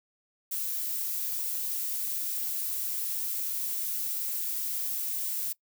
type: noise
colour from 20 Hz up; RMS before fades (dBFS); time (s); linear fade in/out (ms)
violet; -32; 0.51-5.53; 10
effects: noise-tail reverb RT60 0.1 s tail -21 dB re dry